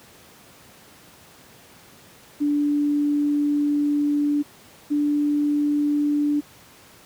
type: tone pair in turn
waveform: sine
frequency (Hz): 291.8 / 293.1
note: D4 / D4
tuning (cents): -11 / -3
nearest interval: unison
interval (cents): 8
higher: second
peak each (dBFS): -18 / -18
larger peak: neither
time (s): 2.4-4.43 / 4.9-6.41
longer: first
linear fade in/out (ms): 20
effects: pink hiss -49 dBFS RMS until 7.05 s + high-pass 100 Hz 12 dB/octave